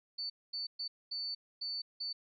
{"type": "tone bursts at uneven times", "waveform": "sine", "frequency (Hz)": 4500, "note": "C#8", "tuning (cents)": 25, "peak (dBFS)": -36, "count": 6, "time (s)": [[0.18, 0.3], [0.53, 0.67], [0.79, 0.88], [1.11, 1.35], [1.61, 1.82], [2, 2.13]], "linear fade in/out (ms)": 10, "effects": []}